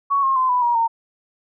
sine tone with pitch steps, 1116 / 1073 / 1031.7 / 991.9 / 953.7 / 917 Hz, C#6 / C6 / C6 / B5 / A#5 / A#5, +11 / +43 / -25 / +7 / +39 / -29 cents, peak -15 dBFS, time 0.1-0.88 s, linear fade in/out 20 ms, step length 130 ms, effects none

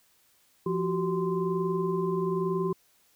sine tone cluster, 172 / 361.6 / 382.6 / 1037 Hz, F3 / F#4 / G4 / C6, -26 / -40 / -42 / -16 cents, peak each -30 / -36 / -28 / -35 dBFS, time 0.66-2.73 s, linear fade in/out 5 ms, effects white hiss -65 dBFS RMS until 3.15 s

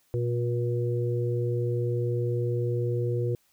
harmonic tone, 120 Hz, B2, 49 cents flat, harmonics 1 / 3 / 4, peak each -26 / -31 / -32 dBFS, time 0.14-3.35 s, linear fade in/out 0 ms, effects white hiss -67 dBFS RMS until 3.52 s

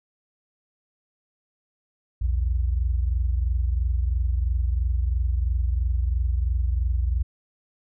sine tone pair together, 59.42 / 82.41 Hz, A#1 / E2, +34 / 0 cents, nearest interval tritone, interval 566 cents, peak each -21 / -27 dBFS, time 2.21-7.23 s, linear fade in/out 10 ms, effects none

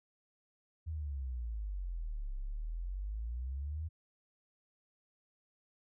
sine exponential two-way sweep, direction down then up, 82.41 to 32.96 to 82.41 Hz, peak -36 dBFS, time 0.86-3.89 s, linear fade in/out 20 ms, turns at 2.36 s, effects none

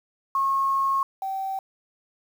sine tone pair in turn, 1087 / 772.4 Hz, C#6 / G5, -34 / -26 cents, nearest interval tritone, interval 592 cents, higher first, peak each -20 / -26 dBFS, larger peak first, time 0.35-1.03 / 1.22-1.59 s, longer first, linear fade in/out 2 ms, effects 8-bit

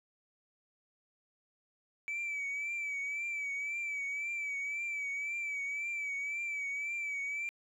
sine tone with vibrato, 2300 Hz, D7, 37 cents flat, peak -32 dBFS, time 2.08-7.49 s, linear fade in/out 0 ms, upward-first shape triangle, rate 1.9 Hz, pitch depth 60 cents each way, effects tanh soft clip ceiling -33 dBFS + 12-bit

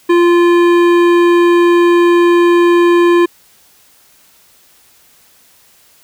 sine tone with hard clipping, 346.5 Hz, F4, 14 cents flat, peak -8 dBFS, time 0.09-3.26 s, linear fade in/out 10 ms, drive 14 dB, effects white hiss -48 dBFS RMS until 6.03 s

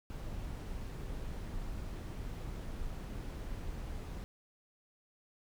brown noise, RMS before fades -41 dBFS, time 0.1-4.24 s, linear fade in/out 0 ms, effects none

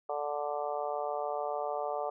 harmonic tone, 146.83 Hz, D3, in tune, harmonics 3 / 4 / 5 / 6 / 7 / 8, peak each -39 / -36 / -36 / -41 / -46 / -42 dBFS, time 0.09-2.1 s, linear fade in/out 5 ms, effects none

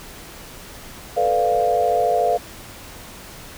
sine chord, B half-diminished seventh, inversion third, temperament equal, 440 / 493.9 / 587.3 / 698.5 Hz, A4 / B4 / D5 / F5, 0 / 0 / 0 / 0 cents, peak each -24 / -22 / -24 / -18 dBFS, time 1.16-2.38 s, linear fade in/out 20 ms, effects pink hiss -39 dBFS RMS until 3.57 s

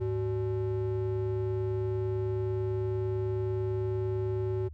triangle ring-modulated tone, 240 Hz, B3, 49 cents flat, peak -23 dBFS, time 0-4.69 s, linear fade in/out 20 ms, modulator 135 Hz, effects added 76 Hz sine -42 dBFS peak until 4.73 s

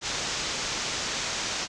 white low-pass noise, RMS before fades -31 dBFS, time 0.01-1.68 s, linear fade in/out 50 ms, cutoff 7000 Hz, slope 48 dB/octave, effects none

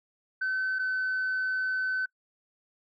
sine tone pair in turn, 1526 / 1519.1 Hz, G6 / F#6, -47 / +45 cents, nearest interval unison, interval 8 cents, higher first, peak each -25 dBFS, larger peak neither, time 0.41-0.79 / 0.79-2.06 s, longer second, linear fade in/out 10 ms, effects noise-tail reverb RT60 0.1 s tail -24 dB re dry + tanh soft clip ceiling -24 dBFS

